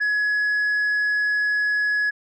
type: tone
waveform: sine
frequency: 1686 Hz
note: G#6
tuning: 26 cents sharp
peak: -16 dBFS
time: 0-2.11 s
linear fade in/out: 20 ms
effects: tanh soft clip ceiling -18 dBFS